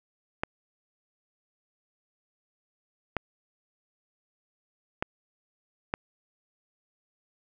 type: clicks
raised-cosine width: 0.5 ms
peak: -12 dBFS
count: 4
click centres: 0.435 / 3.167 / 5.025 / 5.939 s
effects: none